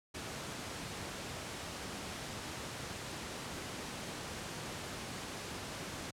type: noise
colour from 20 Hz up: pink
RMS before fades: -42 dBFS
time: 0.14-6.11 s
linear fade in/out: 10 ms
effects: high-pass 80 Hz 12 dB/octave + low-pass 9000 Hz 12 dB/octave